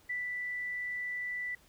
sine tone with ADSR envelope, 1975.5 Hz, B6, in tune, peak -32 dBFS, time 0.09-1.55 s, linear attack 12 ms, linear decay 160 ms, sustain -2 dB, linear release 4 ms, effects pink hiss -63 dBFS RMS until 1.68 s

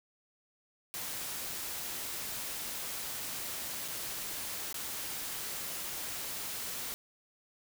white noise with dropouts, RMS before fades -39 dBFS, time 0.94-6.94 s, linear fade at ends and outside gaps 0 ms, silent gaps 3.879-3.883 / 4.727-4.743 s, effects none

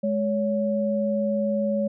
sine tone pair together, 209.8 / 561.6 Hz, G#3 / C#5, +18 / +22 cents, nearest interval octave + perfect fourth, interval 1704 cents, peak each -24 dBFS, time 0.03-1.88 s, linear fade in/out 10 ms, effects none

